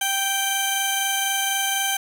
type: tone pair together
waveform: 15% pulse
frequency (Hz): 784 / 3112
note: G5 / G7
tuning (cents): 0 / -13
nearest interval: 2 octaves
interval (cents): 2387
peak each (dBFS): -17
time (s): 0.01-1.97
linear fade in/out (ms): 5
effects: none